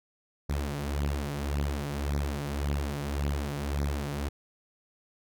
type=beating tone pair; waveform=sawtooth; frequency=70.8 / 72.6 Hz; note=C#2 / D2; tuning=+37 / -19 cents; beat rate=1.8 Hz; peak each=-27 / -29 dBFS; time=0.49-4.29 s; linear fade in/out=10 ms; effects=none